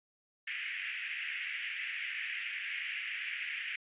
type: band-pass noise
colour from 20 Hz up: pink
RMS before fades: -39 dBFS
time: 0.47-3.76 s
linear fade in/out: 5 ms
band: 1800 to 2800 Hz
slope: 48 dB/octave
effects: resampled to 8000 Hz